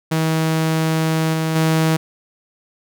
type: tone with level steps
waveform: sawtooth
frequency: 160 Hz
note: D#3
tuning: 49 cents sharp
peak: -12 / -14 / -10 dBFS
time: 0.11-1.97 s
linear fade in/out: 10 ms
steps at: 1.33 / 1.55 s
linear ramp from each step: 10 ms
effects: none